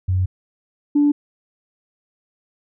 sine tone pair in turn, 92.5 / 291.1 Hz, F#2 / D4, 0 / -15 cents, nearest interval octave + minor sixth, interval 1985 cents, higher second, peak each -15 / -11 dBFS, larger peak second, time 0.08-0.26 / 0.95-1.12 s, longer first, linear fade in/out 10 ms, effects tanh soft clip ceiling -8 dBFS

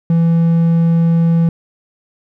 triangle tone, 166.7 Hz, E3, 20 cents sharp, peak -7 dBFS, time 0.1-1.49 s, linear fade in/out 2 ms, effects none

